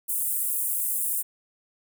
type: high-pass noise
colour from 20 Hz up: pink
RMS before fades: -27 dBFS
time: 0.08-1.23 s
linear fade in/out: 20 ms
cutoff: 8600 Hz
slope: 48 dB/octave
effects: none